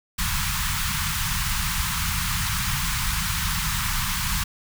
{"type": "band-stop noise", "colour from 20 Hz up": "pink", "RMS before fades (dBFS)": -25, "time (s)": [0.18, 4.44], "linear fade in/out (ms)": 10, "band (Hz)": [190, 940], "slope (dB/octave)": 48, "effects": []}